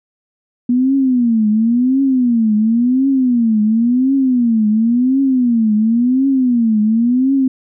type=tone with vibrato; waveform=sine; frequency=240.4 Hz; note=B3; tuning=46 cents flat; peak=-10 dBFS; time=0.69-7.48 s; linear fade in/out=5 ms; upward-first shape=triangle; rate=0.94 Hz; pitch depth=240 cents each way; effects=none